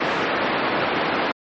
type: band-pass noise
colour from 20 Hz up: pink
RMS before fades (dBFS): -22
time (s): 0-1.32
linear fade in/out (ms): 10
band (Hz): 320 to 2400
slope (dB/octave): 12
effects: low-pass 5000 Hz 12 dB/octave + MP3 32 kbps